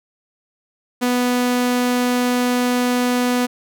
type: tone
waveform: sawtooth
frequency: 246.9 Hz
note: B3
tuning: in tune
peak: -12 dBFS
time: 1.01-3.47 s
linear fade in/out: 20 ms
effects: none